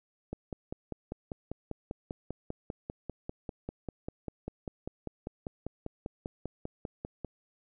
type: click train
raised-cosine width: 2 ms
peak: -23 dBFS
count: 36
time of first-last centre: 0.33-7.247 s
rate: 5.06 Hz
effects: none